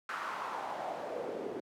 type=noise with band-pass filter sweep; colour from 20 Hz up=pink; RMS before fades=-39 dBFS; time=0.09-1.6 s; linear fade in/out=2 ms; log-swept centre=1400 to 380 Hz; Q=3.2; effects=high-pass 150 Hz 12 dB/octave